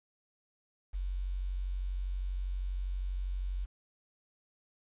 sine tone with quantisation, 46.25 Hz, F#1, in tune, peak -32 dBFS, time 0.93-3.66 s, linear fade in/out 20 ms, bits 10, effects resampled to 8000 Hz

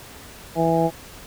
harmonic tone, 164.81 Hz, E3, in tune, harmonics 1 / 2 / 3 / 4 / 5, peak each -23 / -23 / -23 / -23 / -23 dBFS, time 0.55-0.91 s, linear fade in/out 50 ms, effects pink hiss -42 dBFS RMS until 1.26 s

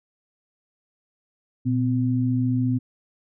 sine tone pair together, 120 / 254.3 Hz, B2 / C4, -49 / -49 cents, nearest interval octave + minor second, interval 1300 cents, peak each -22 / -22 dBFS, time 1.65-2.79 s, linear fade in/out 20 ms, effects none

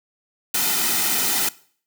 white noise with comb filter, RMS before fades -21 dBFS, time 0.54-1.49 s, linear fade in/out 5 ms, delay 1.8 ms, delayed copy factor -0.65, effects noise-tail reverb RT60 0.5 s tail -20 dB re dry + high-pass 150 Hz 12 dB/octave

